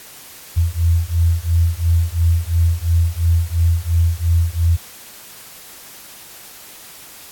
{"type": "beating tone pair", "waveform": "sine", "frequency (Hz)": [82.6, 85.5], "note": ["E2", "F2"], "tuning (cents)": [4, -36], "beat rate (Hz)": 2.9, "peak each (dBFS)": -16, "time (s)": [0.56, 4.77], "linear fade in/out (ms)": 20, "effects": ["white hiss -39 dBFS RMS until 7.31 s", "AAC 64 kbps"]}